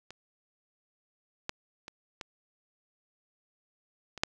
clicks, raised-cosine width 0.2 ms, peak -27 / -15 / -25 / -21 / -25 / -8 dBFS, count 6, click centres 0.106 / 1.494 / 1.881 / 2.212 / 4.177 / 4.235 s, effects none

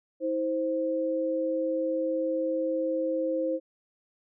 sine tone pair together, 321.4 / 523.3 Hz, E4 / C5, -44 / 0 cents, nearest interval minor sixth, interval 844 cents, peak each -30 / -27 dBFS, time 0.2-3.6 s, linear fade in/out 50 ms, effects none

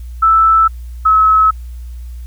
sine tone pair in turn, 1318.5 / 1289.9 Hz, E6 / E6, 0 / -38 cents, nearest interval unison, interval 38 cents, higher first, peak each -6 dBFS, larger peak neither, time 0.22-0.68 / 1.05-1.51 s, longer neither, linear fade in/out 10 ms, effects added 60 Hz sine -25 dBFS peak until 2.26 s + white hiss -51 dBFS RMS until 2.26 s

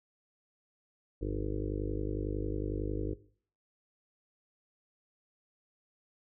harmonic tone with a mistuned harmonic, 51 Hz, G#1, 31 cents flat, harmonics 1 / 2 / 3 / 4 / 5 / 6 / 7 / 8 / 9 / 10, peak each -35 / -39 / -48 / -49 / -50 / -39 / -41 / -44 / -42 / -49 dBFS, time 1.21-3.14 s, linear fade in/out 10 ms, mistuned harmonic 3, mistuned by -41 cents, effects noise-tail reverb RT60 0.5 s tail -18 dB re dry

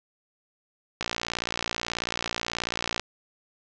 click train, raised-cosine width 0.2 ms, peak -10 dBFS, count 117, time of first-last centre 1.01-2.996 s, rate 58.4 Hz, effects low-pass 7000 Hz 12 dB/octave

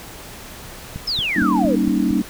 click train, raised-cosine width 5 ms, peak -16 dBFS, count 6, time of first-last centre 0.96-2.109 s, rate 4.35 Hz
sine exponential sweep, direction down, 5400 to 440 Hz, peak -19 dBFS, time 1.07-1.76 s, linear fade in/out 10 ms
sine chord, Eb dominant seventh, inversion first, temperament just, 194.45 / 233.3 / 280 / 311.1 Hz, G3 / Bb3 / Db4 / Eb4, -14 / +2 / +18 / 0 cents, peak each -21 dBFS, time 1.36-2.22 s, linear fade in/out 5 ms
effects pink hiss -37 dBFS RMS until 2.29 s

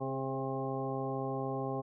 harmonic tone with a mistuned harmonic, 133.4 Hz, C3, 34 cents sharp, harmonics 1 / 2 / 3 / 4 / 5 / 6 / 8, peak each -39 / -40 / -39 / -41 / -44 / -41 / -44 dBFS, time 0-1.82 s, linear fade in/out 20 ms, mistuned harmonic 3, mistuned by +18 cents, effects none

